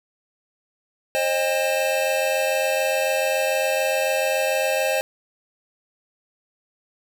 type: tone cluster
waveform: square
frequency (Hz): 532 / 619 / 804 / 2636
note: C5 / D#5 / G5 / E7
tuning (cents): +29 / -9 / +44 / -1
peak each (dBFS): -24 / -25 / -29 / -29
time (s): 1.15-5.01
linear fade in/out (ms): 0
effects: none